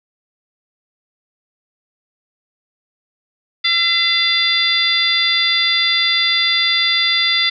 harmonic tone with a mistuned harmonic, 680 Hz, F5, 46 cents flat, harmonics 2 / 3 / 4 / 5 / 6 / 7, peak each -28 / -18 / -27 / -16 / -25 / -20 dBFS, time 3.64-7.5 s, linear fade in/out 10 ms, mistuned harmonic 5, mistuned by +57 cents, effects none

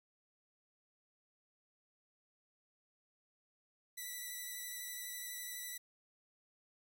5% pulse tone with vibrato, 1969 Hz, B6, 6 cents flat, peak -33 dBFS, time 3.97-5.78 s, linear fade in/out 10 ms, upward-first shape square, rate 12 Hz, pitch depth 14 cents each way, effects 12-bit

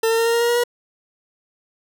40% pulse tone with pitch steps, 450 / 454.4 / 458.9 / 463.5 / 468 / 472.6 / 477.3 / 482 Hz, A4 / A#4 / A#4 / A#4 / A#4 / A#4 / A#4 / B4, +39 / -44 / -27 / -10 / +7 / +24 / +41 / -42 cents, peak -15 dBFS, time 0.03-0.638 s, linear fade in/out 5 ms, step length 76 ms, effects none

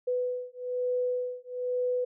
sine beating tone pair, 496.9 / 498 Hz, B4 / B4, +11 / +14 cents, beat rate 1.1 Hz, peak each -31 dBFS, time 0.07-2.05 s, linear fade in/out 10 ms, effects none

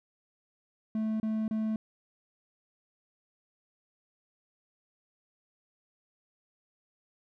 triangle tone bursts, 218.5 Hz, A3, 12 cents flat, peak -26 dBFS, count 3, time 0.95-1.76 s, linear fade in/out 2 ms, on 250 ms, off 30 ms, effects none

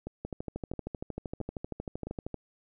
two click trains, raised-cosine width 2 ms, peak -22 / -24 dBFS, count 28 / 4, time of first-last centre 0.25-2.343 / 0.07-2.07 s, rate 12.9 / 1.5 Hz, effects none

